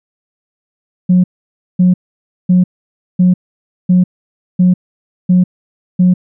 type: tone bursts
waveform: sine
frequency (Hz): 181.2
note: F#3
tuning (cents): -36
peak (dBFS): -4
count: 8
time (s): 1.09-6.14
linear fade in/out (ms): 10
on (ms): 150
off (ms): 550
effects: tanh soft clip ceiling -2 dBFS